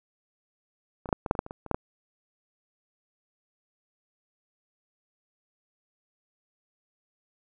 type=clicks; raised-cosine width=1 ms; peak=-22 / -20 / -8 / -18 / -6 / -23 / -9 / -26 / -23 / -26 / -10 / -13 dBFS; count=12; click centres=1.058 / 1.09 / 1.128 / 1.262 / 1.311 / 1.352 / 1.391 / 1.464 / 1.509 / 1.663 / 1.713 / 1.745 s; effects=none